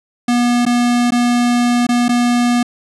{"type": "tone with dropouts", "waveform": "square", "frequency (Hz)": 241.7, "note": "B3", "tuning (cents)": -37, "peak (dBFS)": -12, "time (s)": [0.28, 2.63], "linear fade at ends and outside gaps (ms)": 5, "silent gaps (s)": [[0.653, 0.663], [1.107, 1.12], [1.868, 1.889], [2.083, 2.091]], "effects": ["resampled to 24000 Hz"]}